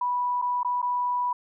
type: tone with dropouts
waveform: sine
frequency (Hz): 983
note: B5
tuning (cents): -8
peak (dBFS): -23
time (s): 0.01-1.33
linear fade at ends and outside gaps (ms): 5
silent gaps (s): 0.417-0.422 / 0.632-0.647 / 0.818-0.826
effects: none